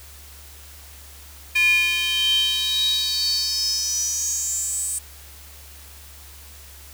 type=tone with high-pass filter sweep; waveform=square; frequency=346.7 Hz; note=F4; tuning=13 cents flat; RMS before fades=-22 dBFS; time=1.55-4.99 s; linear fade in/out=10 ms; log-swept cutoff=2300 to 8600 Hz; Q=9.9; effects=added 71 Hz sine -44 dBFS peak until 6.93 s + white hiss -45 dBFS RMS until 6.93 s